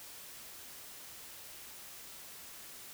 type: silence
effects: white hiss -50 dBFS RMS until 2.93 s

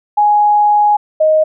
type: tone pair in turn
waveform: sine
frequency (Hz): 833 / 624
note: G#5 / D#5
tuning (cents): +5 / +5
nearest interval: perfect fourth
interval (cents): 500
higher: first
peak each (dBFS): -7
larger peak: neither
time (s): 0.17-0.97 / 1.2-1.44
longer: first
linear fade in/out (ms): 10
effects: none

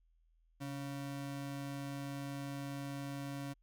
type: ring-modulated tone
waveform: square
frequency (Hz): 208.8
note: G#3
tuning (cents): +10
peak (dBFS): -38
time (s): 0.6-3.54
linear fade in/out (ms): 20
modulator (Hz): 72.9
effects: added 41 Hz sine -68 dBFS peak until 3.62 s

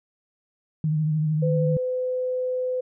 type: tone with vibrato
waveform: sine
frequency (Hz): 154.5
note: D#3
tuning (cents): -12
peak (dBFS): -20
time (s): 0.84-1.77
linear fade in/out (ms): 2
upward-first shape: triangle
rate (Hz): 13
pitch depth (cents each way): 46
type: tone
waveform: sine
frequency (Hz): 507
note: B4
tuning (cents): +45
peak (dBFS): -23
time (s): 1.42-2.81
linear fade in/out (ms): 10
effects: none

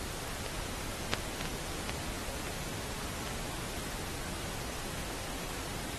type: clicks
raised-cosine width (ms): 0.2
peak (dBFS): -20 / -8 / -16 / -18 / -25 / -14 / -22 / -21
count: 8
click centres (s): 0.463 / 1.136 / 1.411 / 1.455 / 1.719 / 1.895 / 2.47 / 3.275
effects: pink hiss -40 dBFS RMS until 5.98 s + AAC 32 kbps

